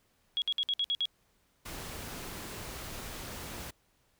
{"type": "tone bursts", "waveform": "sine", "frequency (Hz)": 3322, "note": "G#7", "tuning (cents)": 0, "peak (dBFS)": -27, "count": 7, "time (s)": [0.37, 1.055], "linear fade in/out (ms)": 0, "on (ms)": 49, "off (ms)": 57}
{"type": "noise", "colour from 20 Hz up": "pink", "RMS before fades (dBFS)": -42, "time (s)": [1.65, 3.71], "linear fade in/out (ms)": 10}
{"effects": ["pink hiss -71 dBFS RMS until 4.19 s"]}